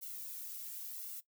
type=noise with flanger; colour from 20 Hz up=violet; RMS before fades=-45 dBFS; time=0.01-1.21 s; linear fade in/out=20 ms; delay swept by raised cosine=1.4 to 2.35 ms; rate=0.93 Hz; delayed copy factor=+0.85; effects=noise-tail reverb RT60 0.1 s tail -17 dB re dry

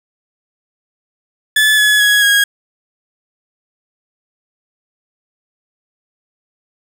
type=tone with pitch steps; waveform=30% pulse; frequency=1729 / 1699.3 / 1670.1 / 1641.4 Hz; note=A6 / G#6 / G#6 / G#6; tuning=-31 / +39 / +9 / -21 cents; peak=-6 dBFS; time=1.56-2.44 s; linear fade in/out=5 ms; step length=220 ms; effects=8-bit

